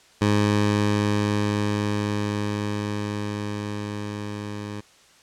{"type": "tone with level ramp", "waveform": "15% pulse", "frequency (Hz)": 103.83, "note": "G#2", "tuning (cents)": 0, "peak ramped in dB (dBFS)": [-11, -25], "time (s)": [0.21, 4.81], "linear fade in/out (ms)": 10, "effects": ["white hiss -54 dBFS RMS until 5.22 s", "low-pass 7000 Hz 12 dB/octave"]}